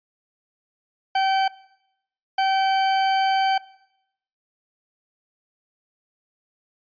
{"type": "tone bursts at uneven times", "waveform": "40% pulse", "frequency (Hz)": 771, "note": "G5", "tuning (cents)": -29, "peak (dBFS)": -17, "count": 2, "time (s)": [[1.15, 1.48], [2.38, 3.58]], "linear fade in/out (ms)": 5, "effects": ["noise-tail reverb RT60 0.8 s tail -20 dB re dry", "resampled to 11025 Hz"]}